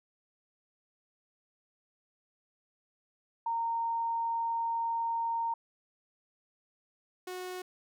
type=tone pair in turn; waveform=sine / sawtooth; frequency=922 / 365.9 Hz; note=A#5 / F#4; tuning=-19 / -19 cents; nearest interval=octave + major third; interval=1600 cents; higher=first; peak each=-29 / -34 dBFS; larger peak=first; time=3.46-5.54 / 7.27-7.62 s; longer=first; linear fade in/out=5 ms; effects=none